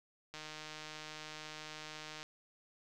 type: click train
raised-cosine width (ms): 0.2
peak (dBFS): -29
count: 292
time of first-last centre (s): 0.34-2.23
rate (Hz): 154
effects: none